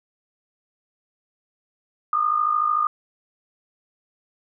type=tone with amplitude modulation; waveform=sine; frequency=1219 Hz; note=D#6; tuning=36 cents flat; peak=-15 dBFS; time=2.13-2.87 s; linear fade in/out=2 ms; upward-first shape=sine; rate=53.4 Hz; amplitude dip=70%; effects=none